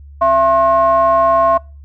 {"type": "ring-modulated tone", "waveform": "triangle", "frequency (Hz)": 201.3, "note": "G3", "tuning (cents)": 46, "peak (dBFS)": -4, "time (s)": [0.21, 1.58], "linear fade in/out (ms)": 10, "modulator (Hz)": 872, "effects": ["noise-tail reverb RT60 0.3 s tail -24 dB re dry", "added 71 Hz sine -34 dBFS peak until 1.84 s"]}